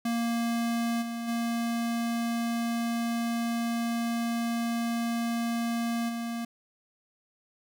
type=tone with level steps; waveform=square; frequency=233.1 Hz; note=A#3; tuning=in tune; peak=-27 / -33 / -28 / -32 dBFS; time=0.05-6.45 s; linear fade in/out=5 ms; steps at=1.01 / 1.27 / 6.08 s; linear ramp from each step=20 ms; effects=none